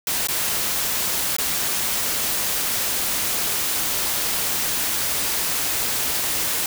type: noise with dropouts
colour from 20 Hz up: white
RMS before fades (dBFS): -23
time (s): 0.07-6.66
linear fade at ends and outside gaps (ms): 2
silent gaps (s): 0.272-0.285 / 1.366-1.384
effects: none